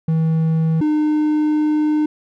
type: tone pair in turn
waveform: triangle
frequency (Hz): 160.9 / 303.7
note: E3 / D#4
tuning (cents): -42 / -42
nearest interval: major seventh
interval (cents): 1100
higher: second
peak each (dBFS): -12 / -12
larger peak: neither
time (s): 0.08-0.81 / 0.81-2.06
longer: second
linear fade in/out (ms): 5
effects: none